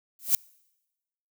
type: noise with exponential growth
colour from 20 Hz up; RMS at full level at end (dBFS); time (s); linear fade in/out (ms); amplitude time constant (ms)
violet; -17; 0.19-0.35; 1; 34
effects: noise-tail reverb RT60 1.0 s tail -26 dB re dry